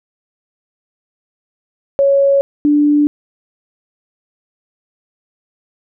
sine tone pair in turn, 555 / 294 Hz, C#5 / D4, +2 / +2 cents, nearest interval major seventh, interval 1100 cents, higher first, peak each -8 dBFS, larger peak neither, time 1.99-2.41 / 2.65-3.07 s, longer neither, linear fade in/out 0 ms, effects none

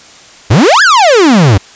45% pulse exponential two-way sweep, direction up then down, 88.8 to 1760 to 88.8 Hz, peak -3 dBFS, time 0.5-1.58 s, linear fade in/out 10 ms, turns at 0.82 s, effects white hiss -36 dBFS RMS until 1.75 s + resampled to 16000 Hz

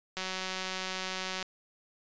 click train, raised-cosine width 0.2 ms, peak -18 dBFS, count 236, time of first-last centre 0.17-1.427 s, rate 187 Hz, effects resampled to 16000 Hz

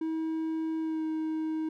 triangle tone with pitch glide, 320.4 to 315.6 Hz, E4 to D#4, -49 to +25 cents, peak -27 dBFS, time 0.01-1.69 s, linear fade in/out 5 ms, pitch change -26 cents, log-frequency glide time 0.8-1.04 s, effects none

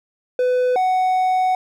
triangle tone pair in turn, 501 / 743.2 Hz, B4 / F#5, +25 / +7 cents, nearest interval perfect fifth, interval 682 cents, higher second, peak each -13 dBFS, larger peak neither, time 0.39-0.76 / 0.76-1.55 s, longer second, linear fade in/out 2 ms, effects none

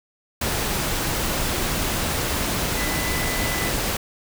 sine tone in noise, 2000 Hz, B6, 21 cents sharp, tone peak -30 dBFS, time 2.77-3.7 s, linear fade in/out 5 ms, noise pink, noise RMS -24 dBFS, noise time 0.41-3.97 s, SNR -9 dB, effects none

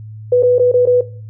sine tone with dropouts, 493.9 Hz, B4, in tune, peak -7 dBFS, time 0.32-1.01 s, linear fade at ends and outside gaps 5 ms, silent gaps 0.426-0.431 / 0.584-0.595 / 0.717-0.739 / 0.856-0.87 s, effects noise-tail reverb RT60 0.4 s tail -17 dB re dry + added 108 Hz sine -29 dBFS peak until 1.29 s

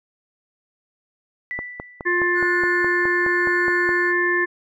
sine tone with exponential decay, 1974 Hz, B6, 1 cent flat, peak -24 dBFS, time 1.51-2.39 s, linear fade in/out 0 ms, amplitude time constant 190 ms
click train, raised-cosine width 1 ms, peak -15 dBFS, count 12, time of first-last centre 1.59-3.891 s, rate 4.78 Hz
harmonic tone, 352.6 Hz, F4, 17 cents sharp, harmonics 1 / 3 / 5 / 6, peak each -22 / -27 / -19 / -31 dBFS, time 2.05-4.46 s, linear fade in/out 20 ms
triangle tone with tremolo, 1462 Hz, F#6, 21 cents flat, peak -25 dBFS, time 2.34-4.14 s, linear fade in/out 50 ms, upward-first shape sine, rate 0.94 Hz, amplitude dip 40%
effects none

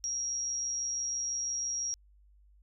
sine tone with amplitude modulation, 5650 Hz, F8, 19 cents sharp, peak -29 dBFS, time 0.04-1.94 s, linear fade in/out 0 ms, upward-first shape sine, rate 126 Hz, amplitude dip 45%, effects added 50 Hz sine -58 dBFS peak until 2.62 s

